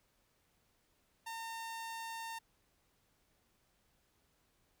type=tone; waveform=sawtooth; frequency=910 Hz; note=A#5; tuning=42 cents flat; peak=-38 dBFS; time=1.26-2.39 s; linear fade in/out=10 ms; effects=pink hiss -75 dBFS RMS until 4.8 s